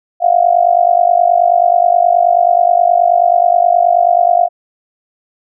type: tone with amplitude modulation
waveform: sine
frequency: 698.5 Hz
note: F5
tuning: in tune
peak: -3 dBFS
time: 0.2-4.49 s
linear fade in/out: 50 ms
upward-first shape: sine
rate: 49.4 Hz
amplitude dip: 90%
effects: none